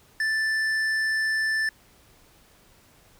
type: tone with tanh clipping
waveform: sine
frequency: 1762 Hz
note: A6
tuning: 2 cents sharp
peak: -24 dBFS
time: 0.2-1.69 s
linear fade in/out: 2 ms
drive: 10 dB
effects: pink hiss -57 dBFS RMS until 3.19 s